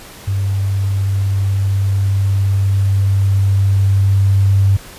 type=tone with level ramp; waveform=sine; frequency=98 Hz; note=G2; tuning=in tune; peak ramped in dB=-14 to -8 dBFS; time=0.27-4.77 s; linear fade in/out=10 ms; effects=pink hiss -36 dBFS RMS until 4.98 s + resampled to 32000 Hz